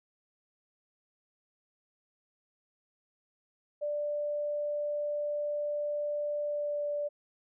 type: tone with pitch glide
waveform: sine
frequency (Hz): 589 to 584.9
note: D5 to D5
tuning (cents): +5 to -7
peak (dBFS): -30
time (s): 3.81-7.09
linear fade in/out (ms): 20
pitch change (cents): -12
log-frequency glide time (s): 6.42-6.87
effects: none